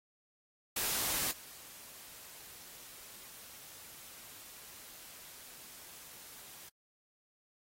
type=noise with level steps; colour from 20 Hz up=white; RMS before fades=-34 / -52 dBFS; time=0.76-6.69 s; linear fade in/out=5 ms; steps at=1.31 s; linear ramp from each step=5 ms; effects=AAC 48 kbps